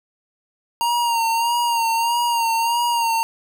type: tone with vibrato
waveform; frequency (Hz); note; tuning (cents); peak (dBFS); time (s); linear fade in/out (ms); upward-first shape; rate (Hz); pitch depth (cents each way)
square; 932.3; A#5; 0; -18; 0.81-3.23; 0; sine; 1.6; 43
effects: none